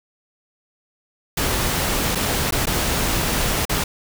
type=noise with dropouts; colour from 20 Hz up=pink; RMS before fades=-21 dBFS; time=1.37-3.84 s; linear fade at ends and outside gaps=5 ms; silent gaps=2.15-2.154 / 2.509-2.522 / 2.657-2.669 / 3.653-3.694 s; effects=none